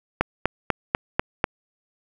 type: click train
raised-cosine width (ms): 0.5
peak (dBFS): -3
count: 6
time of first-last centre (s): 0.21-1.442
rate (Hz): 4.06
effects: 7-bit